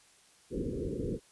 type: low-pass noise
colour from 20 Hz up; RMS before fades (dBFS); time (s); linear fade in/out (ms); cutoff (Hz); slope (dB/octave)
white; -35; 0.5-1.2; 50; 500; 96
effects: white hiss -62 dBFS RMS until 1.31 s + resampled to 24000 Hz